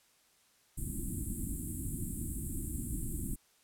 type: band-stop noise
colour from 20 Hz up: pink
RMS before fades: -37 dBFS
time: 0.77-3.36 s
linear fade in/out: 10 ms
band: 340 to 7700 Hz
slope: 96 dB/octave
effects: white hiss -68 dBFS RMS until 3.63 s + low-pass 12000 Hz 12 dB/octave